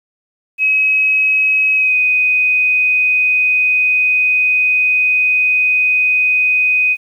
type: tone with pitch glide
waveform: sine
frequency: 2550 to 2500 Hz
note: D#7 to D#7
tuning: +42 to +8 cents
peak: -10 dBFS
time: 0.58-6.97 s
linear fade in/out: 50 ms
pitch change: -34 cents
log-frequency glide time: 1.76-1.95 s
effects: 8-bit